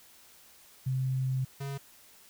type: tone pair in turn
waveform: sine / square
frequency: 130.81 / 138.59 Hz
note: C3 / C#3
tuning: 0 / 0 cents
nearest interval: minor second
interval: 100 cents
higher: second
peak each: -27 / -35 dBFS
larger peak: first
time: 0.86-1.45 / 1.6-1.78 s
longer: first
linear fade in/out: 10 ms
effects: white hiss -57 dBFS RMS until 2.29 s